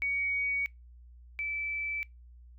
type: tone pair in turn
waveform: sine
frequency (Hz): 2249 / 2316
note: C#7 / D7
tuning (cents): +24 / -25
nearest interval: minor second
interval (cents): 51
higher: second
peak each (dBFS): -28 / -31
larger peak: first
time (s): 0.02-0.66 / 1.39-2.03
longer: neither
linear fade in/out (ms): 0
effects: noise-tail reverb RT60 0.2 s tail -25 dB re dry + added 60 Hz sine -50 dBFS peak until 2.58 s